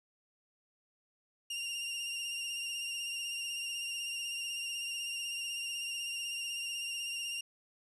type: tone with vibrato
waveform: sawtooth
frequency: 2794 Hz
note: F7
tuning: in tune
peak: -33 dBFS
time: 1.5-7.41 s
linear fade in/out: 5 ms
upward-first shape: sine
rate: 16 Hz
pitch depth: 30 cents each way
effects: resampled to 24000 Hz + 11-bit